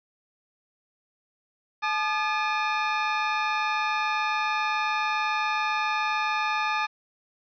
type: tone pair together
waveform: 25% pulse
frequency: 858 / 1213.4 Hz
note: A5 / D#6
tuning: -44 / -44 cents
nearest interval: tritone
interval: 600 cents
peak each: -23 dBFS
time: 1.82-6.87 s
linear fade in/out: 20 ms
effects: resampled to 11025 Hz + 9-bit